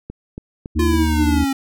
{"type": "click train", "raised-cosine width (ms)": 3, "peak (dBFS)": -17, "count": 4, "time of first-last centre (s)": [0.1, 0.938], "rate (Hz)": 3.58}
{"type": "harmonic tone", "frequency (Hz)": 77.8, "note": "D#2", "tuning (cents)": 0, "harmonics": [1, 3, 4], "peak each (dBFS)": [-17, -22, -23], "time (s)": [0.75, 1.45], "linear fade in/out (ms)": 20}
{"type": "exponential sweep", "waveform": "square", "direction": "down", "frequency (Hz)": [349.2, 268.5], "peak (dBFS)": -18, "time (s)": [0.79, 1.53], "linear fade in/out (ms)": 5}
{"effects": []}